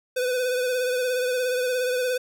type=tone with vibrato; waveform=square; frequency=502 Hz; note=B4; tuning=28 cents sharp; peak=-23 dBFS; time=0.16-2.18 s; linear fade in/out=10 ms; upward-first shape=triangle; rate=17 Hz; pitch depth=45 cents each way; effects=none